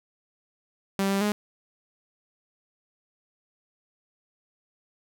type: tone with pitch steps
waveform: sawtooth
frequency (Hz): 195.5 / 196.7 / 208.2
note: G3 / G3 / G#3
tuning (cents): -4 / +6 / +5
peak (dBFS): -19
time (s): 0.99-1.32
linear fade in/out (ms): 0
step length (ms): 110
effects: none